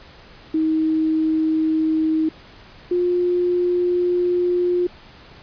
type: tone pair in turn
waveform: sine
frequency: 316.3 / 355 Hz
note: D#4 / F4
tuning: +29 / +28 cents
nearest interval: major second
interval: 199 cents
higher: second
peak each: -16 dBFS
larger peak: neither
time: 0.54-2.29 / 2.91-4.87 s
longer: second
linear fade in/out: 5 ms
effects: pink hiss -45 dBFS RMS until 5.42 s + resampled to 11025 Hz